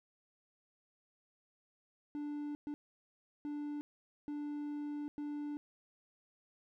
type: tone bursts at uneven times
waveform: triangle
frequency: 293.7 Hz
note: D4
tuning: in tune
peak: -36 dBFS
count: 5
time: 2.15-2.55 / 2.67-2.74 / 3.45-3.81 / 4.28-5.08 / 5.18-5.57 s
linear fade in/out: 0 ms
effects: none